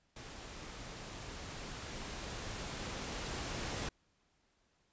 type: noise with level ramp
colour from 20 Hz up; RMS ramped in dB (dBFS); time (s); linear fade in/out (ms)
pink; -49 to -39; 0.16-3.89; 5
effects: pink hiss -75 dBFS RMS until 4.92 s + resampled to 16000 Hz